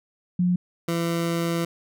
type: tone pair in turn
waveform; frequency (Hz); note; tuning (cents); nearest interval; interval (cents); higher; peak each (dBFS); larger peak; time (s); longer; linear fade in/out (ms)
sine / 20% pulse; 178.7 / 168.41; F3 / E3; +40 / +37; minor second; 103; first; -18; neither; 0.39-0.56 / 0.88-1.65; second; 5
effects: none

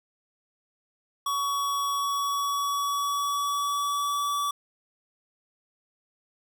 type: tone with pitch glide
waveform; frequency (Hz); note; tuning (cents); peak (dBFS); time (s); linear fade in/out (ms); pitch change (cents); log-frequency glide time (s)
square; 1125 to 1150; C#6 to D6; +25 to -37; -26; 1.26-4.51; 5; +38; 1.96-4.37
effects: 10-bit

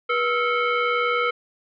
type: tone with frequency modulation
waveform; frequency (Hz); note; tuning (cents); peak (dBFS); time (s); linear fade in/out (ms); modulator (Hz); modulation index
sine; 405.3; G#4; -42; -19; 0.09-1.31; 10; 890; 2.3
effects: none

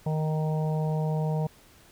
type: harmonic tone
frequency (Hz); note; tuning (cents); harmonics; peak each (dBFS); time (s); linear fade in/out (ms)
155.56; D#3; 0; 1 / 3 / 4 / 5 / 6; -25 / -35 / -37 / -39 / -41; 0.06-1.47; 5
effects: pink hiss -56 dBFS RMS until 1.91 s

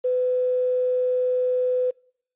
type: tone with quantisation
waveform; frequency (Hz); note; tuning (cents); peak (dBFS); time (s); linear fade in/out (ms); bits
sine; 503; B4; +32; -19; 0.04-1.91; 10; 8
effects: noise-tail reverb RT60 0.6 s tail -26 dB re dry + resampled to 8000 Hz

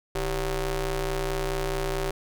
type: ring-modulated tone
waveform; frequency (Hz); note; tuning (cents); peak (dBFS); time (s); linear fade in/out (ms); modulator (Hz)
sawtooth; 178.7; F3; +40; -19; 0.15-2.11; 5; 211
effects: none

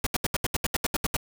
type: noise bursts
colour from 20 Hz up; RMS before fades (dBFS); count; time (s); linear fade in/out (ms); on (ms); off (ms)
pink; -26; 12; 0.04-1.166; 2; 26; 74
effects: none

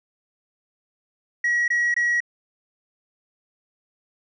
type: tone bursts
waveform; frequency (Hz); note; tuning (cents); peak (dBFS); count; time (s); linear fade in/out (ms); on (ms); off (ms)
sine; 1913; A#6; +44; -16; 3; 1.44-2.204; 5; 240; 22
effects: tanh soft clip ceiling -17 dBFS

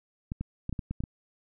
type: clicks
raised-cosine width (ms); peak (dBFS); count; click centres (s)
5; -20; 8; 0.319 / 0.41 / 0.694 / 0.727 / 0.792 / 0.91 / 1.005 / 1.038
effects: none

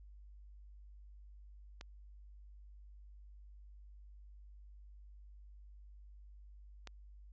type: clicks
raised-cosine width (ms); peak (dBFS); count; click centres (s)
0.2; -30 / -30; 2; 1.811 / 6.873
effects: added 50 Hz sine -53 dBFS peak until 7.32 s + resampled to 16000 Hz

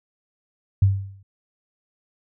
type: tone with exponential decay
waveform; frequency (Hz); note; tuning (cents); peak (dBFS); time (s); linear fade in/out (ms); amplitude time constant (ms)
sine; 97.7; G2; -5; -10; 0.82-1.23; 5; 89
effects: none

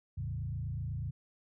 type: tone with frequency modulation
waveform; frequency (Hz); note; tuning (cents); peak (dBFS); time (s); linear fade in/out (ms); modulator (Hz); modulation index
sine; 109.3; A2; -11; -34; 0.17-1.11; 10; 28.1; 1.4
effects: none

